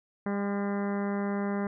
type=harmonic tone with a mistuned harmonic; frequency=200.9 Hz; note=G3; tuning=43 cents sharp; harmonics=1 / 2 / 3 / 4 / 5 / 6 / 7 / 8 / 9 / 10; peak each=-29 / -35 / -39 / -41 / -43 / -45 / -46 / -47 / -48 / -49 dBFS; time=0.26-1.67 s; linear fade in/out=2 ms; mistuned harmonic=5; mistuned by=+30 cents; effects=none

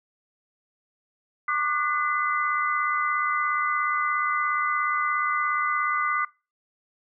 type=tone cluster; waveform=sine; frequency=1122 / 1199 / 1473 / 2024 Hz; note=C#6 / D6 / F#6 / B6; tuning=+21 / +36 / -8 / +42 cents; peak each=-33 / -25 / -30 / -28 dBFS; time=1.48-6.25 s; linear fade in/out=5 ms; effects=noise-tail reverb RT60 0.3 s tail -22 dB re dry

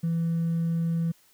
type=tone with hard clipping; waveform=triangle; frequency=166.4 Hz; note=E3; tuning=17 cents sharp; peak=-23 dBFS; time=0.03-1.12 s; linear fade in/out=10 ms; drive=2 dB; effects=white hiss -61 dBFS RMS until 1.33 s

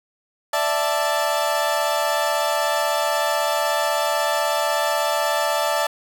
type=chord; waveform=30% pulse; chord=D suspended second; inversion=none; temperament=equal with one note detuned; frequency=587.3 / 663.5 / 880 Hz; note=D5 / E5 / A5; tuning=0 / +11 / 0 cents; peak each=-21 dBFS; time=0.53-5.87 s; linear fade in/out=5 ms; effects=none

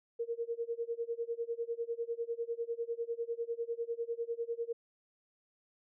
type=tone with tremolo; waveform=sine; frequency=466.2 Hz; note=A#4; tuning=in tune; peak=-31 dBFS; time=0.19-4.73 s; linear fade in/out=10 ms; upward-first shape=sine; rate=10 Hz; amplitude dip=95%; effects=none

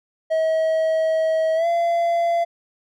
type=tone with pitch glide; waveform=triangle; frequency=640 to 682 Hz; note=D#5 to F5; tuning=+49 to -41 cents; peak=-15 dBFS; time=0.3-2.45 s; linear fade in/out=20 ms; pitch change=+110 cents; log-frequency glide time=1.55-1.67 s; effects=none

